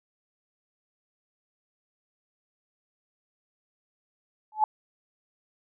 sine tone with exponential growth, 860 Hz, A5, 40 cents flat, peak -14 dBFS, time 4.52-4.64 s, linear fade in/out 2 ms, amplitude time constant 25 ms, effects none

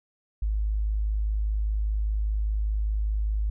sine tone, 52.5 Hz, G#1, 19 cents sharp, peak -23 dBFS, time 0.42-3.5 s, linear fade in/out 5 ms, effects none

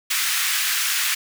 pink high-pass noise, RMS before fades -22 dBFS, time 0.1-1.15 s, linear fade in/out 10 ms, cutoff 1500 Hz, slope 24 dB/octave, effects none

